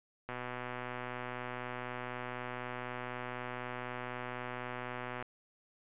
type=click train; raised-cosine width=0.5 ms; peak=-25 dBFS; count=613; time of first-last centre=0.29-5.225 s; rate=124 Hz; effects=resampled to 8000 Hz